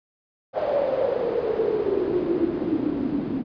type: noise with band-pass filter sweep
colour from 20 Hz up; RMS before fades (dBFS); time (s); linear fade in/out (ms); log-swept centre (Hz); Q
pink; -24; 0.53-3.44; 50; 610 to 250; 10
effects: resampled to 11025 Hz